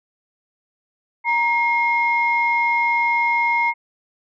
sine tone pair together, 939.9 / 2142 Hz, A#5 / C7, +14 / +40 cents, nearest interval octave + major second, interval 1426 cents, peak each -18 dBFS, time 1.24-3.74 s, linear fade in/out 50 ms, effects tanh soft clip ceiling -8 dBFS

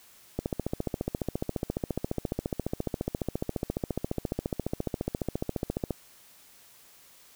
click train, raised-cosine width 2 ms, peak -15 dBFS, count 81, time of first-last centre 0.39-5.907 s, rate 14.5 Hz, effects white hiss -56 dBFS RMS until 7.35 s

